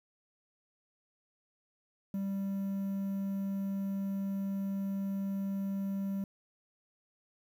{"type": "tone with quantisation", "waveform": "triangle", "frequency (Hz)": 196, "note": "G3", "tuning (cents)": 0, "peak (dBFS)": -30, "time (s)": [2.14, 6.24], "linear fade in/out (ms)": 2, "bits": 10, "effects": []}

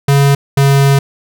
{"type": "tone pair in turn", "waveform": "square", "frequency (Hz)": [140, 138.71], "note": ["C#3", "C#3"], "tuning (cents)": [18, 1], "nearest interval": "unison", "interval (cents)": 17, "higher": "first", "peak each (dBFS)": -7, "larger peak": "neither", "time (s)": [[0.08, 0.35], [0.57, 0.99]], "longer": "second", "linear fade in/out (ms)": 5, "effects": []}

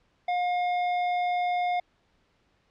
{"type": "tone with hard clipping", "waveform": "sine", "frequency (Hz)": 714, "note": "F5", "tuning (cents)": 38, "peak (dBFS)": -26, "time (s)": [0.28, 1.8], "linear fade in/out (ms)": 5, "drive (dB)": 10, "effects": ["pink hiss -68 dBFS RMS until 2.7 s", "low-pass 4000 Hz 12 dB/octave"]}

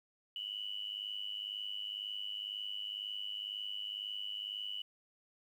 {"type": "tone with amplitude modulation", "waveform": "sine", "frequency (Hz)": 2960, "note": "F#7", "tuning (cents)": 0, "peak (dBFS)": -35, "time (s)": [0.36, 4.82], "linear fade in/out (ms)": 2, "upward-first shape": "sine", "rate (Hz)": 102, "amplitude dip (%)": 80, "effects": ["11-bit"]}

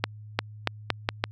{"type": "accelerating click train", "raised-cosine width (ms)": 0.3, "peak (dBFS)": -6, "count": 6, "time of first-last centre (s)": [0.04, 1.24], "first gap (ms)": 350, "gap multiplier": 0.81, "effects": ["added 106 Hz sine -41 dBFS peak until 1.31 s"]}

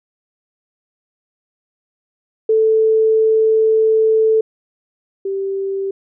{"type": "tone pair in turn", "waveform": "sine", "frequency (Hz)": [440.4, 389.9], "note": ["A4", "G4"], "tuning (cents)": [2, -9], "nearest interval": "major second", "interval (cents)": 211, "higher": "first", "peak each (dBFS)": [-10, -18], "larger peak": "first", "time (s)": [[2.49, 4.41], [5.25, 5.91]], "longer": "first", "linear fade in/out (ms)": 5, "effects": []}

